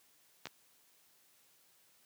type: clicks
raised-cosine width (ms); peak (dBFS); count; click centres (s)
0.2; -23 / -25; 2; 0.456 / 0.47
effects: white hiss -68 dBFS RMS until 2.05 s + high-pass 100 Hz 12 dB/octave